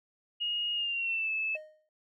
sine tone with pitch glide, 2867 to 2614 Hz, F7 to E7, +45 to -15 cents, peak -29 dBFS, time 0.4-1.57 s, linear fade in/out 20 ms, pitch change -160 cents, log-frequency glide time 0.74-1.31 s
triangle tone with exponential decay, 618 Hz, D#5, 12 cents flat, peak -35 dBFS, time 1.55-1.89 s, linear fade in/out 2 ms, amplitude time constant 73 ms
effects noise-tail reverb RT60 0.1 s tail -21 dB re dry

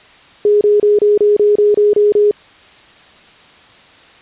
sine tone bursts, 415.3 Hz, G#4, in tune, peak -7 dBFS, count 10, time 0.45-2.311 s, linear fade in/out 2 ms, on 160 ms, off 29 ms, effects white hiss -43 dBFS RMS until 4.21 s + resampled to 8000 Hz

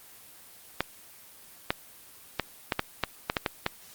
clicks, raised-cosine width 0.3 ms, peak -8 dBFS, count 10, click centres 0.806 / 1.705 / 2.397 / 2.722 / 2.794 / 3.037 / 3.299 / 3.368 / 3.462 / 3.664 s, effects white hiss -51 dBFS RMS until 3.94 s + Opus 24 kbps

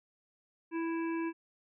harmonic tone, 330.3 Hz, E4, 4 cents sharp, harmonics 1 / 3 / 5 / 7 / 8, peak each -32 / -42 / -46 / -49 / -50 dBFS, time 0.71-1.33 s, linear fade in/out 50 ms, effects none

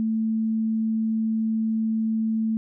sine tone, 221.6 Hz, A3, 13 cents sharp, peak -21 dBFS, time 0-2.57 s, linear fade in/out 0 ms, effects none

